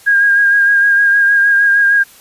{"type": "tone with vibrato", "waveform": "sine", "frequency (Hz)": 1623, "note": "G#6", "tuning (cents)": -40, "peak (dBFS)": -7, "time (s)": [0.06, 2.04], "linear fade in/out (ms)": 20, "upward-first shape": "sine", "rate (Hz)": 6.5, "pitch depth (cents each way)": 26, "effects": ["white hiss -42 dBFS RMS until 2.2 s", "resampled to 32000 Hz"]}